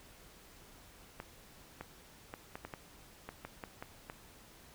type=clicks; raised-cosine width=0.5 ms; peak=-27 dBFS; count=11; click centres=1.201 / 1.81 / 2.339 / 2.555 / 2.65 / 2.738 / 3.29 / 3.45 / 3.638 / 3.825 / 4.099 s; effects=pink hiss -58 dBFS RMS until 4.74 s